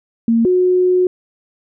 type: tone pair in turn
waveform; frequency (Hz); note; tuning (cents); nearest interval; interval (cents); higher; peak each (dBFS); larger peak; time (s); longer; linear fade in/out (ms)
sine; 229.7 / 364.6; A#3 / F#4; -25 / -25; minor sixth; 800; second; -10; neither; 0.28-0.45 / 0.45-1.07; second; 2
effects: none